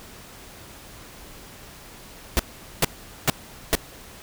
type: noise bursts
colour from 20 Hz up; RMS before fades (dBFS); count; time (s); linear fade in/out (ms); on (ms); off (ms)
pink; -18; 4; 2.37-3.752; 0; 23; 430
effects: pink hiss -44 dBFS RMS until 4.22 s